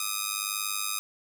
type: ring-modulated tone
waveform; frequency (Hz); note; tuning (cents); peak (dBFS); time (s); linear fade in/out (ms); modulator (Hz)
5% pulse; 1244.5; D#6; 0; -14; 0-0.99; 0; 50.6
effects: 9-bit